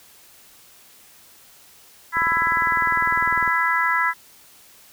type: harmonic tone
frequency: 332.7 Hz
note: E4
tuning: 16 cents sharp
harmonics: 3 / 4 / 5 / 6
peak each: -23 / -23 / -23 / -23 dBFS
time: 2.12-4.14 s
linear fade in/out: 50 ms
type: click train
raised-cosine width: 2 ms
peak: -21 dBFS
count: 27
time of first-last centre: 2.17-3.477 s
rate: 19.9 Hz
effects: white hiss -50 dBFS RMS until 4.92 s